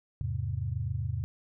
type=chord; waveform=sine; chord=E augmented; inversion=none; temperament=equal; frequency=82.41 / 103.83 / 130.81 Hz; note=E2 / G#2 / B#2; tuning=0 / 0 / 0 cents; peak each=-35 / -33 / -34 dBFS; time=0.21-1.24 s; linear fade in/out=0 ms; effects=none